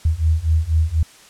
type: beating tone pair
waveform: sine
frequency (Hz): 77.78 / 81.88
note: D#2 / E2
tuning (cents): 0 / -11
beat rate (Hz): 4.1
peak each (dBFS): -18 / -17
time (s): 0.05-1.03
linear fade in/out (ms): 5
effects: white hiss -46 dBFS RMS until 1.29 s + low-pass 9000 Hz 12 dB/octave